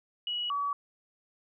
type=tone pair in turn; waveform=sine; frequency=2920 / 1138.9 Hz; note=F#7 / C#6; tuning=-24 / +46 cents; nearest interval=octave + major third; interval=1630 cents; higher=first; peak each=-30 / -28 dBFS; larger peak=second; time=0.27-0.5 / 0.5-0.73 s; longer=neither; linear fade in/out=2 ms; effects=none